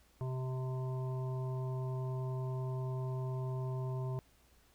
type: harmonic tone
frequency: 129.3 Hz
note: C3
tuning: 20 cents flat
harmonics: 1 / 3 / 5 / 7 / 8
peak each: -35 / -45 / -49 / -52 / -53 dBFS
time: 0.21-4.19 s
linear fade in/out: 0 ms
effects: added 60 Hz sine -68 dBFS peak until 4.74 s + pink hiss -68 dBFS RMS until 4.74 s